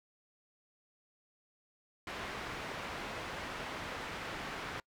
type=low-pass noise; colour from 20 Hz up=white; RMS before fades=-42 dBFS; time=2.07-4.8 s; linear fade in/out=2 ms; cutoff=2000 Hz; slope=12 dB/octave; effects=noise-tail reverb RT60 0.1 s tail -26 dB re dry